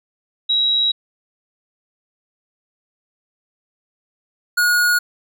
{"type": "tone pair in turn", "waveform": ["sine", "square"], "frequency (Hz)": [3859, 1445.5], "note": ["B7", "F#6"], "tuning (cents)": [-41, -41], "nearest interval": "octave + perfect fourth", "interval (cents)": 1700, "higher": "first", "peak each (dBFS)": -14, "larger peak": "neither", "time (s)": [[0.49, 0.92], [4.57, 4.99]], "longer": "first", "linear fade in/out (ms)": 10, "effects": []}